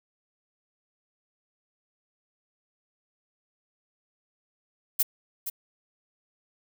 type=noise with echo; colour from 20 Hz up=violet; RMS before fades=-22 dBFS; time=4.99-5.03 s; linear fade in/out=10 ms; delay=470 ms; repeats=1; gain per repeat=-10 dB; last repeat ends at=5.5 s; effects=none